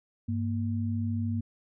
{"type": "tone pair together", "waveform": "sine", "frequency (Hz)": [99.72, 233.1], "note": ["G2", "A#3"], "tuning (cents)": [30, 0], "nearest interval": "octave + minor third", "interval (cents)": 1470, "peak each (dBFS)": [-29, -31], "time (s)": [0.28, 1.41], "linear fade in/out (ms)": 10, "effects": []}